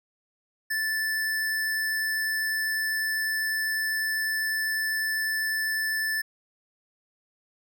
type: tone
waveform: square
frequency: 1756 Hz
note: A6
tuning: 4 cents flat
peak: -26 dBFS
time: 0.7-6.22 s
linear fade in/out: 10 ms
effects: none